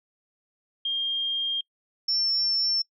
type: tone pair in turn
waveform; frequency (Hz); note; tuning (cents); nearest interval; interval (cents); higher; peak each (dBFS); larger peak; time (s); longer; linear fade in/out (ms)
sine; 3212 / 5402; G7 / E8; +41 / +42; major sixth; 901; second; -24 / -22; second; 0.85-1.61 / 2.08-2.82; first; 5
effects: noise-tail reverb RT60 0.1 s tail -26 dB re dry